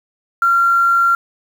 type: tone with quantisation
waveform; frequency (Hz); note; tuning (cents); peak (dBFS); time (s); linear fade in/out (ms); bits
sine; 1376; F6; -26; -10; 0.42-1.15; 2; 6
effects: none